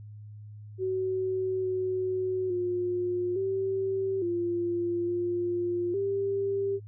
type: tone with pitch steps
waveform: sine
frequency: 375.3 / 371.9 / 357 / 385.4 / 346.5 / 350.6 / 395.2 Hz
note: F#4 / F#4 / F4 / G4 / F4 / F4 / G4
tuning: +25 / +9 / +38 / -29 / -14 / +7 / +14 cents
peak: -26 dBFS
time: 0.78-6.8 s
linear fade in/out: 50 ms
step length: 860 ms
effects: noise-tail reverb RT60 0.1 s tail -25 dB re dry + added 105 Hz sine -42 dBFS peak until 6.87 s